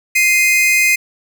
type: tone pair together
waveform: 45% pulse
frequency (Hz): 2091 / 2489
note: C7 / D#7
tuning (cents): -2 / 0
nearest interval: minor third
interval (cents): 302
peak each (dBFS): -13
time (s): 0.15-0.96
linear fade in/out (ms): 10
effects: none